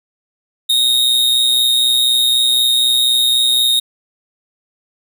45% pulse tone with amplitude modulation, 3729 Hz, A#7, in tune, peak -9 dBFS, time 0.69-3.8 s, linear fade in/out 10 ms, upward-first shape sine, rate 124 Hz, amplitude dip 50%, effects none

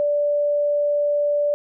sine tone, 584 Hz, D5, 10 cents flat, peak -17 dBFS, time 0-1.54 s, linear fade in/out 0 ms, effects none

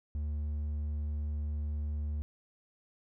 sine tone with hard clipping, 74.6 Hz, D2, 28 cents sharp, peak -33 dBFS, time 0.15-2.22 s, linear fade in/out 0 ms, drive 3 dB, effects none

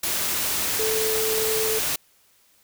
sine tone in noise, 439.2 Hz, A4, 3 cents flat, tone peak -24 dBFS, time 0.79-1.79 s, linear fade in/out 5 ms, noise white, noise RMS -25 dBFS, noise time 0.03-1.96 s, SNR -2 dB, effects white hiss -60 dBFS RMS until 2.63 s

